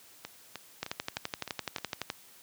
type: two click trains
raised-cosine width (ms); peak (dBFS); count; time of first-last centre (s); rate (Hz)
0.2; -15 / -21; 16 / 6; 0.83-2.101 / 0.25-1.784; 11.8 / 3.26
effects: white hiss -56 dBFS RMS until 2.42 s + high-pass 80 Hz 12 dB/octave